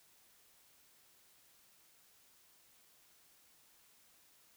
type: silence
effects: white hiss -67 dBFS RMS until 4.56 s